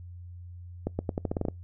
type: accelerating click train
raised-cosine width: 2 ms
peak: -15 dBFS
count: 10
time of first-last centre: 0.87-1.485 s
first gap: 120 ms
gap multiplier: 0.85
effects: noise-tail reverb RT60 0.2 s tail -26 dB re dry + added 88 Hz sine -41 dBFS peak until 1.63 s